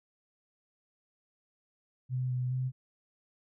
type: tone with pitch steps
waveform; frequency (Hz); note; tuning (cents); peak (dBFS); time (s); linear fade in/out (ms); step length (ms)
sine; 127.5 / 125.8 / 128.8; C3 / B2 / C3; -44 / +32 / -27; -29; 2.09-2.72; 50; 210
effects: none